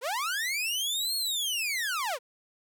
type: linear two-way sweep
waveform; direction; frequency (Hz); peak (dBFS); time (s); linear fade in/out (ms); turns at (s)
sawtooth; up then down; 440 to 4343 to 440; -25; 0.01-2.19; 50; 1.16
effects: none